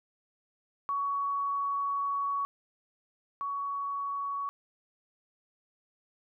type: tone pair in turn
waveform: sine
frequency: 1122 / 1122 Hz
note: C#6 / C#6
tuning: +21 / +21 cents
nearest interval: unison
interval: 0 cents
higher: neither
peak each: -28 / -31 dBFS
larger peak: first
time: 0.89-2.45 / 3.41-4.49 s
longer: first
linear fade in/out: 0 ms
effects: none